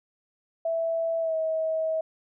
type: tone with pitch glide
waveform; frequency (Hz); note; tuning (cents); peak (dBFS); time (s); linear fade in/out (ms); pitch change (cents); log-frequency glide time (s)
sine; 659.3 to 639.8; E5 to D#5; 0 to +48; -24; 0.65-2.01; 5; -52; 1.2-1.35
effects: none